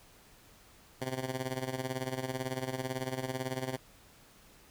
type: tone with tremolo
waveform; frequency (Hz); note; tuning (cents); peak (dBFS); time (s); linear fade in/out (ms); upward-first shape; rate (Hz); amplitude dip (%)
10% pulse; 130; C3; -11; -23; 1.01-3.77; 10; sine; 18; 75
effects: pink hiss -59 dBFS RMS until 4.7 s